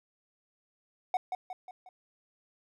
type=tone with echo; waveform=triangle; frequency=740 Hz; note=F#5; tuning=in tune; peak=-23 dBFS; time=1.14-1.17 s; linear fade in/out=2 ms; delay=180 ms; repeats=4; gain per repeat=-6 dB; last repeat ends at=1.89 s; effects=none